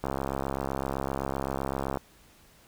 click train, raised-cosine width 1 ms, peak -16 dBFS, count 132, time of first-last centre 0.04-1.972 s, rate 67.8 Hz, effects pink hiss -58 dBFS RMS until 2.67 s

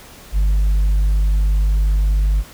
sine tone with tanh clipping, 50.1 Hz, G1, 38 cents sharp, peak -13 dBFS, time 0.32-2.44 s, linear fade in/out 50 ms, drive 2 dB, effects pink hiss -41 dBFS RMS until 2.53 s

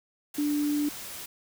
sine tone in noise, 293.7 Hz, D4, in tune, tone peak -24 dBFS, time 0.38-0.89 s, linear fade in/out 5 ms, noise white, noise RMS -40 dBFS, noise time 0.34-1.26 s, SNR +13 dB, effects none

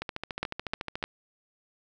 two click trains, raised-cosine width 0.3 ms, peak -17 / -13 dBFS, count 15 / 3, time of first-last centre 0.02-1.027 / 0.43-1.04 s, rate 13.9 / 3.28 Hz, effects none

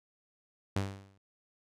sawtooth tone with exponential decay, 98 Hz, G2, in tune, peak -23 dBFS, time 0.76-1.18 s, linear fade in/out 5 ms, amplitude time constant 91 ms, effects low-pass 9000 Hz 12 dB/octave

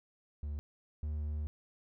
triangle tone pair in turn, 73.42 / 75.35 Hz, D2 / D2, 0 / +45 cents, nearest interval unison, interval 45 cents, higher second, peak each -34 / -32 dBFS, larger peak second, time 0.43-0.59 / 1.03-1.47 s, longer second, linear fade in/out 0 ms, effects none

